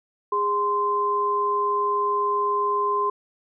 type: tone pair together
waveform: sine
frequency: 410.6 / 1038 Hz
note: G#4 / C6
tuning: -20 / -14 cents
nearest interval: octave + major third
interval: 1606 cents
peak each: -26 / -21 dBFS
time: 0.32-3.1 s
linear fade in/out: 5 ms
effects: none